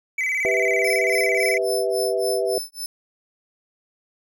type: tone with vibrato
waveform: triangle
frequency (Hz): 2157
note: C#7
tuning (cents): -48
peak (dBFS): -19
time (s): 0.18-1.58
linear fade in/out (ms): 5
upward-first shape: square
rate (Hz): 18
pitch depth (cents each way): 96
type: chord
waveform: sine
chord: E minor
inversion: first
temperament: equal with one note detuned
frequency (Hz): 392 / 493.9 / 652.8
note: G4 / B4 / E5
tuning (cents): 0 / 0 / -17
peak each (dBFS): -24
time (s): 0.45-2.58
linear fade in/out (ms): 0
type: tone with tremolo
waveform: 20% pulse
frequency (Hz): 5274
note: E8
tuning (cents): 0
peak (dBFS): -21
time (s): 0.84-2.86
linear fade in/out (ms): 2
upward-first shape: sine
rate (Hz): 3.6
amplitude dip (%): 100
effects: none